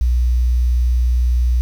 sine tone, 60.8 Hz, B1, 26 cents flat, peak -12 dBFS, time 0.01-1.61 s, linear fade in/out 0 ms, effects 7-bit

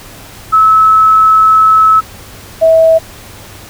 sine tone pair in turn, 1298 / 649 Hz, E6 / E5, -27 / -27 cents, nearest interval octave, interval 1200 cents, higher first, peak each -3 dBFS, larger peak neither, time 0.52-2.01 / 2.61-2.99 s, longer first, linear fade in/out 20 ms, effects added 101 Hz sine -37 dBFS peak until 3.69 s + pink hiss -33 dBFS RMS until 3.69 s

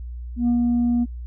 sine tone with ADSR envelope, 239.8 Hz, A#3, 49 cents sharp, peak -13 dBFS, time 0.36-1.06 s, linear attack 120 ms, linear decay 97 ms, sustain -2 dB, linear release 33 ms, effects tanh soft clip ceiling -15 dBFS + added 60 Hz sine -30 dBFS peak until 1.26 s

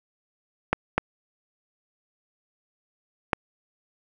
clicks, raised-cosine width 0.5 ms, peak -5 dBFS, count 3, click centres 0.73 / 0.98 / 3.332 s, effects none

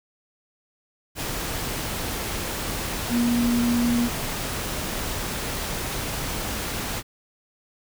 sine tone in noise, 238.6 Hz, A#3, 41 cents sharp, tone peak -19 dBFS, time 3.09-4.1 s, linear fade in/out 50 ms, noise pink, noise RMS -29 dBFS, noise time 1.15-7.03 s, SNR +7 dB, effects none

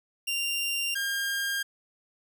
sawtooth tone pair in turn, 2782 / 1610.1 Hz, F7 / G6, -7 / +46 cents, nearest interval major sixth, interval 947 cents, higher first, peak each -24 dBFS, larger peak neither, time 0.27-0.95 / 0.95-1.63 s, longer neither, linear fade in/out 10 ms, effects none

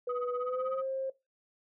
sine tone with pitch glide, 490.6 to 531.9 Hz, B4 to C5, -12 to +28 cents, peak -31 dBFS, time 0.07-1.1 s, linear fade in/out 5 ms, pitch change +140 cents, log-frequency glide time 0.37-0.77 s
sine tone with tremolo, 1257 Hz, D#6, 17 cents sharp, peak -33 dBFS, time 0.09-0.82 s, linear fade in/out 5 ms, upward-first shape sine, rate 16 Hz, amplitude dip 90%
effects noise-tail reverb RT60 0.2 s tail -18 dB re dry + tanh soft clip ceiling -22 dBFS

